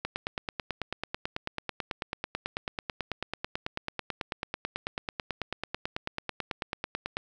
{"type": "click train", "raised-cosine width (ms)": 0.3, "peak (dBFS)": -15, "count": 66, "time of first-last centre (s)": [0.05, 7.169], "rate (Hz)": 9.13, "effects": []}